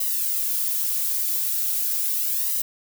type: noise with flanger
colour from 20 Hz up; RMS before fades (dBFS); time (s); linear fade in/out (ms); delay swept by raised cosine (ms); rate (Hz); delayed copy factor
violet; -24; 0-2.62; 5; 1 to 3.8; 0.39; +0.85
effects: none